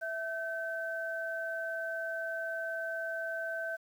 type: tone pair together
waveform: sine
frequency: 658 / 1539 Hz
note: E5 / G6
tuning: -3 / -32 cents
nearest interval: octave + minor third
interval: 1471 cents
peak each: -37 / -36 dBFS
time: 0.01-3.77 s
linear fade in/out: 20 ms
effects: 10-bit